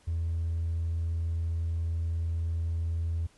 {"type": "tone with hard clipping", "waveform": "sine", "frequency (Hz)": 82.9, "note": "E2", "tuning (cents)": 10, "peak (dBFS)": -28, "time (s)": [0.07, 3.27], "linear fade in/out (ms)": 10, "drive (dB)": 1, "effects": ["pink hiss -62 dBFS RMS until 3.37 s", "resampled to 24000 Hz"]}